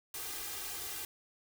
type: noise with comb filter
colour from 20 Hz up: white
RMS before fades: -41 dBFS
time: 0.14-1.05 s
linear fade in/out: 2 ms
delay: 2.5 ms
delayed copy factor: +0.9
effects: none